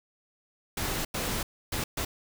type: noise bursts at uneven times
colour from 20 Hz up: pink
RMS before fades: -31 dBFS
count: 4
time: 0.77-1.05 / 1.14-1.43 / 1.72-1.84 / 1.97-2.05 s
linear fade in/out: 5 ms
effects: none